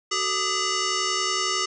sine tone with frequency modulation, 2093 Hz, C7, in tune, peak -22 dBFS, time 0.11-1.66 s, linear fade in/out 10 ms, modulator 823 Hz, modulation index 5.5, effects none

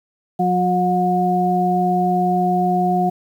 harmonic tone, 180.7 Hz, F#3, 41 cents flat, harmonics 1 / 2 / 4, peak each -19 / -23 / -17 dBFS, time 0.39-3.1 s, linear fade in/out 10 ms, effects 8-bit

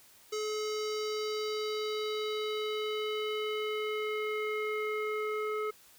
square tone with low-pass filter sweep, 427.6 Hz, A4, 49 cents flat, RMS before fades -34 dBFS, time 0.32-5.71 s, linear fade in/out 10 ms, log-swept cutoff 6300 to 1700 Hz, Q 2.9, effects white hiss -59 dBFS RMS until 5.98 s

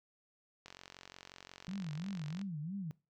click train, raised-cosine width 0.2 ms, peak -32 dBFS, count 81, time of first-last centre 0.66-2.414 s, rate 45.6 Hz
sine tone with vibrato, 172 Hz, F3, 26 cents flat, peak -38 dBFS, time 1.68-2.91 s, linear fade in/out 0 ms, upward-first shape sine, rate 3 Hz, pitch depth 270 cents each way
effects noise-tail reverb RT60 0.3 s tail -22 dB re dry

